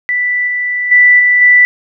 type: tone with level steps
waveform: sine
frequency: 1975.5 Hz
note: B6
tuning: in tune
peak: -11 / -13 / -3 / -6 / -3 dBFS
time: 0.09-1.65 s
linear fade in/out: 0 ms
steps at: 0.47 / 0.91 / 1.19 / 1.41 s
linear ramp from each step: 10 ms
effects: none